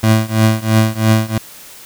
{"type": "tone with tremolo", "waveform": "25% pulse", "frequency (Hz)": 110, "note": "A2", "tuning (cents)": 0, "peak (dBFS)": -3, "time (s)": [0.03, 1.38], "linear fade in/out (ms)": 5, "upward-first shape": "triangle", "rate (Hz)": 3, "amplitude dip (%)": 95, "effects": ["white hiss -37 dBFS RMS until 1.85 s"]}